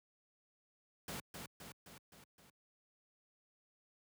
pink noise with echo, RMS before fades -44 dBFS, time 1.08-1.2 s, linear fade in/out 2 ms, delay 260 ms, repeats 5, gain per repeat -4 dB, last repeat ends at 2.5 s, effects high-pass 80 Hz 12 dB/octave

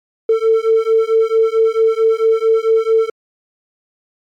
triangle beating tone pair, 445.1 / 449.6 Hz, A4 / A4, +20 / +37 cents, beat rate 4.5 Hz, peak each -10 dBFS, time 0.29-3.1 s, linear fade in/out 5 ms, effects tanh soft clip ceiling -6 dBFS + MP3 96 kbps

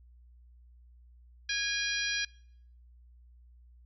harmonic tone with a mistuned harmonic, 812 Hz, G#5, 39 cents flat, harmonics 2 / 3 / 4 / 5 / 6 / 7, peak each -34 / -36 / -37 / -38 / -39 / -39 dBFS, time 1.49-2.25 s, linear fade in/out 5 ms, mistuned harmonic 2, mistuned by +31 cents, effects noise-tail reverb RT60 0.7 s tail -24 dB re dry + added 60 Hz sine -54 dBFS peak until 3.85 s

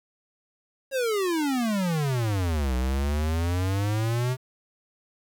square exponential two-way sweep, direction down then up, 554.4 to 61.74 to 130.3 Hz, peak -24 dBFS, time 0.91-4.37 s, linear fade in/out 50 ms, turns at 2.75 s, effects 9-bit

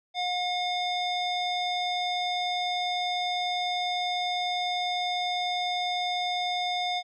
square tone with low-pass filter, 719 Hz, F#5, 50 cents flat, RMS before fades -29 dBFS, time 0.14-7.03 s, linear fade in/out 50 ms, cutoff 4100 Hz, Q 5.7, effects none

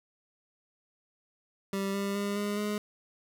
25% pulse tone with pitch steps, 196 / 199.08 / 202.2 / 205.4 / 208.6 Hz, G3 / G3 / G#3 / G#3 / G#3, 0 / +27 / -46 / -19 / +8 cents, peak -26 dBFS, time 1.73-2.78 s, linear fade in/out 2 ms, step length 210 ms, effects none

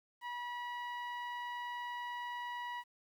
sawtooth tone with low-pass filter, 969 Hz, B5, 33 cents flat, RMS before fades -42 dBFS, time 0.21-2.84 s, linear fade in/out 50 ms, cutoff 2300 Hz, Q 1.2, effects 11-bit

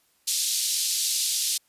pink band-pass noise, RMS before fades -26 dBFS, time 0.27-1.58 s, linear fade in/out 10 ms, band 3800 to 12000 Hz, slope 24 dB/octave, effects white hiss -66 dBFS RMS until 1.68 s + resampled to 32000 Hz

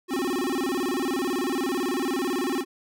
square tone with vibrato, 311.1 Hz, D#4, in tune, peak -25 dBFS, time 0.08-2.65 s, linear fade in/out 50 ms, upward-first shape square, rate 18 Hz, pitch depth 270 cents each way, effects none

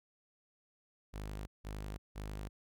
sawtooth tone bursts, 51.4 Hz, G#1, 17 cents flat, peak -37 dBFS, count 3, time 1.13-2.49 s, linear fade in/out 20 ms, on 340 ms, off 170 ms, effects none

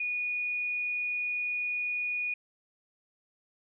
sine tone, 2458 Hz, D#7, 22 cents flat, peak -29 dBFS, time 0-2.34 s, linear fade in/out 5 ms, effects none

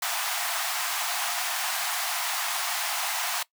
pink high-pass noise, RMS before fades -29 dBFS, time 0.02-3.43 s, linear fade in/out 5 ms, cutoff 670 Hz, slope 96 dB/octave, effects noise-tail reverb RT60 0.1 s tail -20 dB re dry

